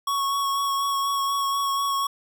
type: tone with vibrato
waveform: square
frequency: 1108.7 Hz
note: C#6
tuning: in tune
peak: -23 dBFS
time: 0.07-2.07 s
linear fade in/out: 5 ms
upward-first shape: sine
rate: 4.1 Hz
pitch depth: 16 cents each way
effects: none